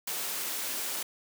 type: high-pass noise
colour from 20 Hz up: white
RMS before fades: -34 dBFS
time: 0.07-1.03 s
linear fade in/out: 5 ms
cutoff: 220 Hz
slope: 12 dB/octave
effects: none